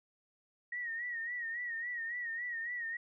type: tone with vibrato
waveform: sine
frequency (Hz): 1889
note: A#6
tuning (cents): +22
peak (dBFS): -36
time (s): 0.72-2.97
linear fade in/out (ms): 5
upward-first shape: sine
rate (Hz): 3.6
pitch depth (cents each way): 73
effects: none